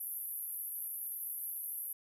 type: band-pass noise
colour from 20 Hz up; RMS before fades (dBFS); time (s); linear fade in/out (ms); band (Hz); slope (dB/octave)
pink; -41; 0-1.93; 5; 11000 to 13000; 96
effects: none